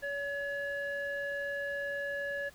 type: tone with low-pass filter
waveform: square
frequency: 566 Hz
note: C#5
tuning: 36 cents sharp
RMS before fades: -36 dBFS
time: 0.02-2.5 s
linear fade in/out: 20 ms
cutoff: 1800 Hz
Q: 4
effects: pink hiss -58 dBFS RMS until 2.54 s